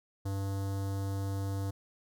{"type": "tone with notch filter", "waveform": "square", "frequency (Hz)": 98, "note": "G2", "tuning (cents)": 0, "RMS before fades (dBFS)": -34, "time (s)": [0.25, 1.71], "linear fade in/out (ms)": 10, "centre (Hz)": 2400, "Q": 0.62, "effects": []}